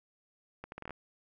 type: accelerating click train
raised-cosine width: 0.5 ms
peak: -27 dBFS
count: 8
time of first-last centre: 0.64-0.907 s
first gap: 81 ms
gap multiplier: 0.73
effects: none